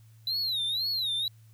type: tone with vibrato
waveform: triangle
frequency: 3951 Hz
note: B7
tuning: in tune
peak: -26 dBFS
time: 0.27-1.28 s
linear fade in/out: 2 ms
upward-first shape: sine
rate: 2 Hz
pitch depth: 180 cents each way
effects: added 111 Hz sine -52 dBFS peak until 1.53 s + white hiss -67 dBFS RMS until 1.53 s